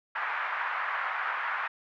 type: band-pass noise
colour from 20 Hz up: pink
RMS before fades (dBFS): -32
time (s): 0.15-1.68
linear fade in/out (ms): 10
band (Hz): 1000 to 1900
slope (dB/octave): 24
effects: none